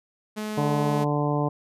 sawtooth tone, 213.5 Hz, G#3, 48 cents sharp, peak -25 dBFS, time 0.36-1.05 s, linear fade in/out 20 ms
harmonic tone, 146.83 Hz, D3, in tune, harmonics 1 / 2 / 3 / 4 / 5 / 6 / 7, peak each -25 / -28 / -30 / -31 / -32 / -33 / -33 dBFS, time 0.57-1.49 s, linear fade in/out 10 ms
effects resampled to 32000 Hz

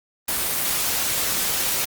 white noise, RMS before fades -23 dBFS, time 0.28-1.85 s, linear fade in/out 5 ms, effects Opus 24 kbps

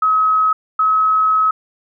sine tone pair in turn, 1277 / 1281.6 Hz, D#6 / E6, +45 / -49 cents, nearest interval unison, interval 6 cents, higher second, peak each -11 dBFS, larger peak neither, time 0.02-0.53 / 0.79-1.51 s, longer second, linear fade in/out 5 ms, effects none

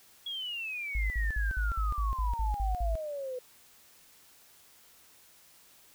sine exponential sweep, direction down, 3354 to 493.9 Hz, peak -34 dBFS, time 0.26-3.39 s, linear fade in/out 5 ms
sine tone bursts, 52.8 Hz, G#1, 29 cents sharp, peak -27 dBFS, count 10, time 0.95-2.954 s, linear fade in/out 0 ms, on 150 ms, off 56 ms
effects white hiss -59 dBFS RMS until 5.94 s

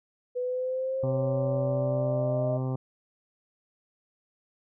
sine linear sweep, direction up, 493.9 to 621 Hz, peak -27 dBFS, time 0.35-2.58 s, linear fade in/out 20 ms
harmonic tone, 130 Hz, C3, 11 cents flat, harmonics 1 / 2 / 3 / 4 / 5 / 6 / 7 / 8 / 9, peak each -28 / -35 / -39 / -40 / -46 / -45 / -49 / -49 / -51 dBFS, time 1.03-2.76 s, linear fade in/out 5 ms
effects none

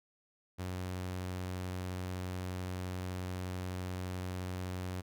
sawtooth tone, 91.6 Hz, F#2, 17 cents flat, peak -33 dBFS, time 0.58-5.02 s, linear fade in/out 20 ms, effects none

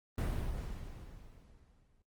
brown noise with exponential decay, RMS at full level -31 dBFS, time 0.18-2.02 s, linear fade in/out 1 ms, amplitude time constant 400 ms, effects noise-tail reverb RT60 0.1 s tail -17 dB re dry + Opus 32 kbps

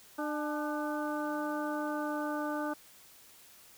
harmonic tone with a mistuned harmonic, 299.9 Hz, D4, 36 cents sharp, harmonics 1 / 2 / 3 / 4 / 5, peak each -35 / -38 / -40 / -41 / -42 dBFS, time 0.18-2.74 s, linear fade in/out 10 ms, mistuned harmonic 3, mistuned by -52 cents, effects white hiss -57 dBFS RMS until 3.77 s

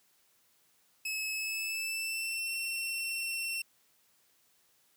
sawtooth tone with pitch glide, 2584 to 2709 Hz, E7 to E7, -35 to +47 cents, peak -30 dBFS, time 1.05-3.62 s, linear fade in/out 5 ms, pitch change +82 cents, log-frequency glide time 1.34-2.51 s, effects white hiss -69 dBFS RMS until 4.96 s + high-pass 80 Hz 12 dB/octave

